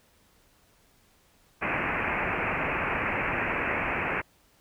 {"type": "low-pass noise", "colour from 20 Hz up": "white", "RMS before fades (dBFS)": -29, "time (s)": [1.61, 4.22], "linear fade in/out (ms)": 20, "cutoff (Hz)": 2600, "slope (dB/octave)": 96, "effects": ["pink hiss -63 dBFS RMS until 4.6 s"]}